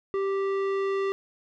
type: tone with low-pass filter sweep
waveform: square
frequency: 391.2 Hz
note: G4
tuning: 4 cents flat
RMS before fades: -27 dBFS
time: 0.14-1.12 s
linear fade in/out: 0 ms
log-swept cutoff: 1500 to 2600 Hz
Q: 0.75
effects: none